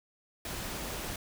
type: noise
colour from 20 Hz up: pink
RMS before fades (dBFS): -38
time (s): 0.45-1.16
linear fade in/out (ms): 2
effects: none